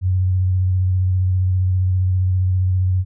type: tone with vibrato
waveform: sine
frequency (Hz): 92.5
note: F#2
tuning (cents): 0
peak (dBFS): -14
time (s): 0.01-3.05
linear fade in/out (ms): 50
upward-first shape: square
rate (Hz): 15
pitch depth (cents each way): 19
effects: none